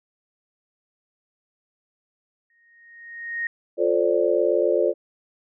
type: tone with exponential growth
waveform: sine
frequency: 1863 Hz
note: A#6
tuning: 2 cents flat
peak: -22 dBFS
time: 2.5-3.47 s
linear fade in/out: 2 ms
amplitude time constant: 210 ms
type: chord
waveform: sine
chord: D minor seventh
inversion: first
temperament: just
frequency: 352.4 / 440.5 / 528.6 / 587.3 Hz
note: F4 / A4 / C5 / D5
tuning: +16 / +2 / +18 / 0 cents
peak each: -23 dBFS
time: 3.77-4.94 s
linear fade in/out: 50 ms
effects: none